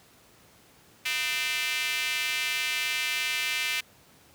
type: tone with high-pass filter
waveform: square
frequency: 138.59 Hz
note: C#3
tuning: in tune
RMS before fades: -29 dBFS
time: 1.05-3.81 s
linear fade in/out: 10 ms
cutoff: 2400 Hz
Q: 2.9
effects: pink hiss -57 dBFS RMS until 4.34 s + high-pass 80 Hz 12 dB/octave